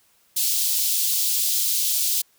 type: high-pass noise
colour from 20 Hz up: white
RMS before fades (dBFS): -22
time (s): 0.36-2.22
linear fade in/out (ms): 10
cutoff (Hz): 3400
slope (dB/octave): 24
effects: white hiss -61 dBFS RMS until 2.38 s